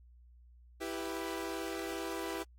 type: chord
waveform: sawtooth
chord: E minor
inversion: none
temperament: equal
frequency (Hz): 329.6 / 392 / 493.9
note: E4 / G4 / B4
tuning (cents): 0 / 0 / 0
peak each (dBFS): -36 / -37 / -40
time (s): 0.8-2.44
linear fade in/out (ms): 20
effects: added 60 Hz sine -56 dBFS peak until 2.58 s + AAC 64 kbps